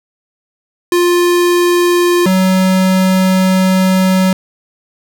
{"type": "tone pair in turn", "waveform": "square", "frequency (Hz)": [351, 187.45], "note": ["F4", "F#3"], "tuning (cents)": [9, 23], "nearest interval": "major seventh", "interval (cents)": 1086, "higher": "first", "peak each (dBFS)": -9, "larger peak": "neither", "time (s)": [[0.92, 2.26], [2.26, 4.33]], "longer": "second", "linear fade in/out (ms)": 2, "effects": []}